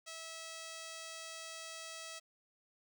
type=tone; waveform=5% pulse; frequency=650 Hz; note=E5; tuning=24 cents flat; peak=-34 dBFS; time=0.06-2.2 s; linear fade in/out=20 ms; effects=none

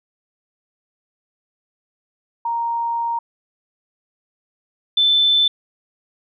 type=tone pair in turn; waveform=sine; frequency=932.3 / 3526 Hz; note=A#5 / A7; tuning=0 / +3 cents; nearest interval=octave + major seventh; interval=2303 cents; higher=second; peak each=-19 / -12 dBFS; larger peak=second; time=2.45-3.19 / 4.97-5.48 s; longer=first; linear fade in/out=5 ms; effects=none

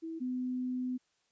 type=tone pair in turn; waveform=sine; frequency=325.7 / 252.6 Hz; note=E4 / B3; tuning=-21 / +39 cents; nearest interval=major third; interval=440 cents; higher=first; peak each=-37 / -32 dBFS; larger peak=second; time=0.02-0.2 / 0.2-0.98 s; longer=second; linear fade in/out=20 ms; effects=white hiss -75 dBFS RMS until 1.31 s + resampled to 16000 Hz

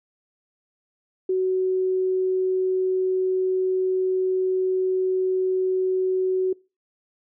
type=tone; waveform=sine; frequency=373.4 Hz; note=F#4; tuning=16 cents sharp; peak=-19 dBFS; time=1.29-6.53 s; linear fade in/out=5 ms; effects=noise-tail reverb RT60 0.3 s tail -24 dB re dry

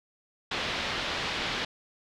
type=low-pass noise; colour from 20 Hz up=white; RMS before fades=-32 dBFS; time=0.51-1.65 s; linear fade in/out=5 ms; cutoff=4000 Hz; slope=24 dB/octave; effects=none

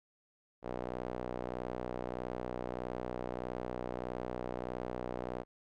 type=tone with band-pass filter; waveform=sawtooth; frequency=61.6 Hz; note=B1; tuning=4 cents flat; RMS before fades=-40 dBFS; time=0.62-5.45 s; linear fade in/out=50 ms; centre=560 Hz; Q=1.3; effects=none

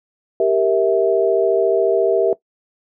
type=chord; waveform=sine; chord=E diminished; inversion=first; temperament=equal with one note detuned; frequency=392 / 466.2 / 653.2 Hz; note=G4 / Bb4 / E5; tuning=0 / 0 / -16 cents; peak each=-17 dBFS; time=0.4-2.33 s; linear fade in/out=2 ms; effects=noise-tail reverb RT60 0.1 s tail -18 dB re dry

